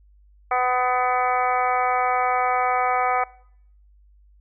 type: harmonic tone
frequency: 250.7 Hz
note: B3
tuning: 26 cents sharp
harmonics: 2 / 3 / 4 / 5 / 6 / 7 / 8 / 9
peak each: -29 / -21 / -29 / -24 / -36 / -36 / -34 / -31 dBFS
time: 0.51-3.24 s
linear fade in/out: 5 ms
effects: noise-tail reverb RT60 0.7 s tail -24 dB re dry + added 50 Hz sine -51 dBFS peak until 4.4 s